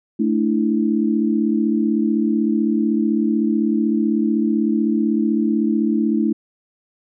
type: chord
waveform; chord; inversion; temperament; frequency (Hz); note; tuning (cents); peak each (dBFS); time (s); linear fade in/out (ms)
sine; A suspended fourth; none; equal; 220 / 293.7 / 329.6; A3 / D4 / E4; 0 / 0 / 0; -18 / -21 / -21; 0.19-6.33; 10
effects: none